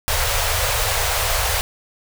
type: band-stop noise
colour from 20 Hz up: pink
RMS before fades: -20 dBFS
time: 0.08-1.61 s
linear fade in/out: 0 ms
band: 110 to 470 Hz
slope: 48 dB/octave
effects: none